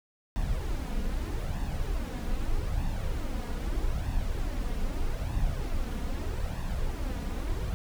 brown noise with flanger, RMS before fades -30 dBFS, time 0.36-7.74 s, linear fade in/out 0 ms, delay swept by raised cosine 1.1 to 4.2 ms, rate 0.8 Hz, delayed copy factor +0.55, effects none

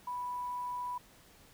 sine tone with quantisation, 986 Hz, B5, 3 cents flat, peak -35 dBFS, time 0.07-0.98 s, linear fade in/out 5 ms, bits 10, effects pink hiss -60 dBFS RMS until 1.53 s

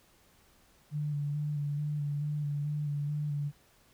sine tone with vibrato, 146.83 Hz, D3, in tune, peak -30 dBFS, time 0.91-3.52 s, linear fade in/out 50 ms, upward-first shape square, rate 2.3 Hz, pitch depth 23 cents each way, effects pink hiss -64 dBFS RMS until 3.93 s

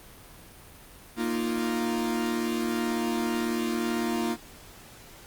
45% pulse chord, Bb suspended fourth, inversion none, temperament equal, 233.1 / 311.1 / 349.2 Hz, Bb3 / Eb4 / F4, 0 / 0 / 0 cents, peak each -29 / -33 / -31 dBFS, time 1.16-4.37 s, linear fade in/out 50 ms, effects pink hiss -49 dBFS RMS until 5.26 s + Opus 32 kbps

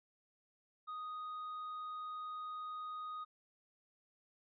triangle tone, 1244.5 Hz, D#6, in tune, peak -40 dBFS, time 0.87-3.25 s, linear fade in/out 20 ms, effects resampled to 11025 Hz

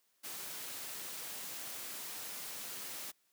white noise, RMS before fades -44 dBFS, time 0.23-3.12 s, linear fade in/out 20 ms, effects white hiss -75 dBFS RMS until 3.32 s + high-pass 150 Hz 12 dB/octave

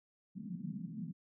white band-pass noise, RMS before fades -43 dBFS, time 0.35-1.13 s, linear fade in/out 20 ms, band 160 to 220 Hz, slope 48 dB/octave, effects none

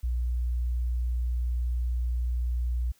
sine tone, 60.5 Hz, B1, 35 cents flat, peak -24 dBFS, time 0.03-2.92 s, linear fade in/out 10 ms, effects tanh soft clip ceiling -21 dBFS + white hiss -64 dBFS RMS until 2.99 s

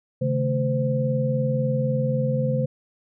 sine tone cluster, 136.4 / 156.5 / 220.2 / 515 Hz, C#3 / D#3 / A3 / C5, -28 / +10 / +2 / -28 cents, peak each -23 / -30 / -28 / -25 dBFS, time 0.21-2.66 s, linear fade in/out 10 ms, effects none

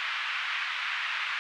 white band-pass noise, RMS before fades -32 dBFS, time 0-1.39 s, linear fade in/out 0 ms, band 1200 to 2800 Hz, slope 24 dB/octave, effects none

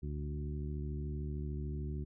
harmonic tone with a mistuned harmonic, 73.42 Hz, D2, in tune, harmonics 1 / 2 / 3 / 4 / 5, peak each -38 / -41 / -47 / -50 / -49 dBFS, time 0.02-2.05 s, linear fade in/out 20 ms, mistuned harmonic 1, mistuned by -34 cents, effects none

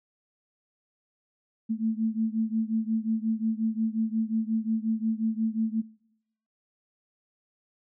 sine beating tone pair, 220 / 225.6 Hz, A3 / A3, 0 / +44 cents, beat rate 5.6 Hz, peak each -28 dBFS, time 1.69-5.82 s, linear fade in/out 20 ms, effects noise-tail reverb RT60 0.8 s tail -23 dB re dry

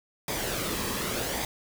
pink noise with flanger, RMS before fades -31 dBFS, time 0.28-1.45 s, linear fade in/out 2 ms, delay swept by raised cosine 0.71 to 1.41 ms, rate 0.86 Hz, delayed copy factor -0.5, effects none

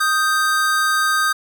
square tone pair together, 1244.5 / 1569 Hz, D#6 / G6, 0 / +1 cents, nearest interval major third, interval 401 cents, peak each -19 dBFS, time 0-1.33 s, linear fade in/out 10 ms, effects none

